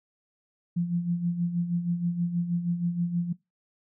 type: tone with tremolo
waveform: sine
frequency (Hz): 173.3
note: F3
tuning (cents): -13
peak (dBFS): -22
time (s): 0.76-3.33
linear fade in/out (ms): 10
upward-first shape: sine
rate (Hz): 6.3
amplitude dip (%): 65
effects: noise-tail reverb RT60 0.2 s tail -21 dB re dry